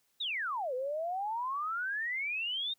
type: exponential two-way sweep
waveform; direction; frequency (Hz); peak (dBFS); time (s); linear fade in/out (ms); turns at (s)
sine; down then up; 3951 to 492.4 to 3740; -32; 0.2-2.74; 10; 0.74
effects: white hiss -74 dBFS RMS until 2.78 s